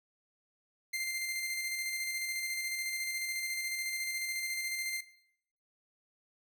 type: tone with tremolo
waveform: sawtooth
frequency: 2093 Hz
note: C7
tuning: in tune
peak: -29 dBFS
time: 0.93-5.01 s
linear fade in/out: 10 ms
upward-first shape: square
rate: 14 Hz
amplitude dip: 25%
effects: noise-tail reverb RT60 0.7 s tail -17 dB re dry